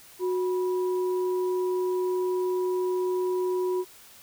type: tone pair together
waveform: sine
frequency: 366.1 / 977.4 Hz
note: F#4 / B5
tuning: -18 / -18 cents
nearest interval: octave + perfect fourth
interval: 1700 cents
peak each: -24 / -36 dBFS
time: 0.19-3.85 s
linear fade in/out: 50 ms
effects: white hiss -51 dBFS RMS until 4.22 s